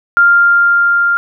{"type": "tone with level ramp", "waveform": "sine", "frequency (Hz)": 1396.9, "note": "F6", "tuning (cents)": 0, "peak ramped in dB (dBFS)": [-4, -9], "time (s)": [0.17, 1.17], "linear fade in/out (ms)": 0, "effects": []}